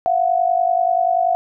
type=tone pair together; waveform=sine; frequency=683 / 733.4 Hz; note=F5 / F#5; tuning=-39 / -15 cents; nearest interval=minor second; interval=124 cents; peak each=-17 dBFS; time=0.06-1.35 s; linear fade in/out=0 ms; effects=none